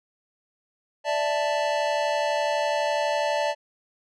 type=chord; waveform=square; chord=D suspended second; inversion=none; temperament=equal; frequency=587.3 / 659.3 / 880 Hz; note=D5 / E5 / A5; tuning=0 / 0 / 0 cents; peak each=-26 / -30 / -28 dBFS; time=1.04-3.55 s; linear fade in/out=50 ms; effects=low-pass 5000 Hz 12 dB/octave